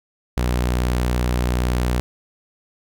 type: tone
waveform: sawtooth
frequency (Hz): 61.2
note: B1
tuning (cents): -15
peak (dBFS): -14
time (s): 0.37-2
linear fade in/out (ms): 0
effects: none